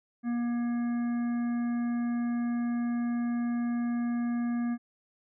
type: harmonic tone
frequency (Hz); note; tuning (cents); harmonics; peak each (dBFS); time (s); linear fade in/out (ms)
238.4; A#3; +39; 1 / 3 / 5 / 7 / 9; -27 / -45 / -48 / -48 / -55; 0.23-4.78; 50
effects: none